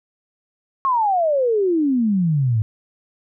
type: exponential sweep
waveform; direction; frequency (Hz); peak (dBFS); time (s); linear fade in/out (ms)
sine; down; 1102 to 104.5; -15; 0.85-2.62; 0
effects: none